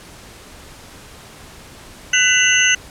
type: tone cluster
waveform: sine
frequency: 1499 / 1999 / 2716 / 2911 / 6250 Hz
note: F#6 / B6 / F7 / F#7 / G8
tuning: +22 / +20 / -49 / -29 / -6 cents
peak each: -18 dBFS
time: 2.13-2.75 s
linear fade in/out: 5 ms
effects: pink hiss -40 dBFS RMS until 2.9 s + low-pass 11000 Hz 12 dB/octave